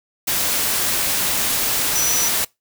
sine tone in noise, 5910 Hz, F#8, 3 cents flat, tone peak -19 dBFS, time 1.95-2.29 s, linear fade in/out 10 ms, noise white, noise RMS -20 dBFS, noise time 0.27-2.45 s, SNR -2 dB, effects noise-tail reverb RT60 0.2 s tail -24 dB re dry

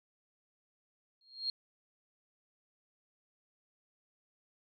sine tone with exponential growth, 4242 Hz, C8, 23 cents sharp, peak -29 dBFS, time 1.21-1.5 s, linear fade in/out 2 ms, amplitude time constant 61 ms, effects none

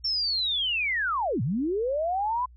sine linear two-way sweep, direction down then up, 5470 to 104.7 to 1024 Hz, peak -24 dBFS, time 0.04-2.46 s, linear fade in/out 10 ms, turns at 1.42 s, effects added 60 Hz sine -48 dBFS peak until 2.56 s

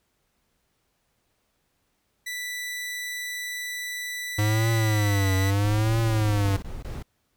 sawtooth tone, 1975.5 Hz, B6, in tune, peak -27 dBFS, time 2.26-5.51 s, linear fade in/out 10 ms
square tone with vibrato, 104 Hz, G#2, 3 cents sharp, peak -21 dBFS, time 4.38-6.57 s, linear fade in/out 10 ms, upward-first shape triangle, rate 0.77 Hz, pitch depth 170 cents each way
brown noise bursts, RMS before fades -34 dBFS, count 7, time 5.64-7.026 s, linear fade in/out 2 ms, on 180 ms, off 21 ms
effects pink hiss -72 dBFS RMS until 7.36 s

